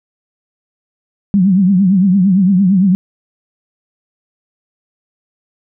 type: tone with vibrato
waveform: sine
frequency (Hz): 190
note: F#3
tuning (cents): +46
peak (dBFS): -7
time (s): 1.34-2.95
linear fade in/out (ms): 0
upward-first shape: triangle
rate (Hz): 8.8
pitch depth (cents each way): 150
effects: none